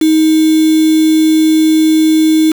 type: tone with quantisation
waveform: sine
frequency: 315 Hz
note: D#4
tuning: 21 cents sharp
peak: -6 dBFS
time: 0.01-2.52 s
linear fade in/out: 5 ms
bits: 3
effects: none